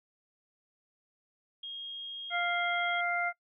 sine tone, 3253 Hz, G#7, 37 cents flat, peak -38 dBFS, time 1.63-3.01 s, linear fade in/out 5 ms
harmonic tone, 698.5 Hz, F5, in tune, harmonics 1 / 2 / 3, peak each -33 / -33 / -33 dBFS, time 2.3-3.33 s, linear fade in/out 50 ms
effects noise-tail reverb RT60 0.1 s tail -21 dB re dry

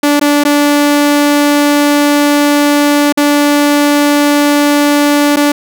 sawtooth tone with dropouts, 290.7 Hz, D4, 18 cents flat, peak -3 dBFS, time 0.03-5.52 s, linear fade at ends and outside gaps 5 ms, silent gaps 0.197-0.212 / 0.438-0.45 / 3.125-3.173 / 5.361-5.368 s, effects none

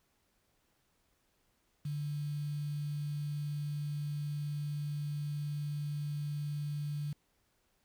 sine tone with quantisation, 146.83 Hz, D3, in tune, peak -34 dBFS, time 1.85-7.13 s, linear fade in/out 5 ms, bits 9, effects pink hiss -75 dBFS RMS until 7.84 s

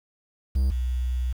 triangle / sine tone pair in turn, 65.41 / 62.27 Hz, C2 / B1, 0 / +15 cents, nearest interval minor second, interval 85 cents, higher first, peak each -17 / -23 dBFS, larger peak first, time 0.55-0.71 / 0.71-1.33 s, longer second, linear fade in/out 10 ms, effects 8-bit

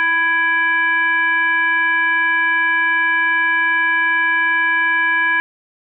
sine tone with frequency modulation, 1661.2 Hz, G#6, in tune, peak -13 dBFS, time 0-5.4 s, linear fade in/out 0 ms, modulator 669 Hz, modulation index 0.81, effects none

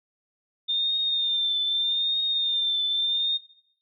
sine tone with vibrato, 3617 Hz, A7, 47 cents sharp, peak -22 dBFS, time 0.68-3.38 s, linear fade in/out 20 ms, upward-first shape triangle, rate 0.81 Hz, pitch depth 50 cents each way, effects noise-tail reverb RT60 0.7 s tail -20 dB re dry

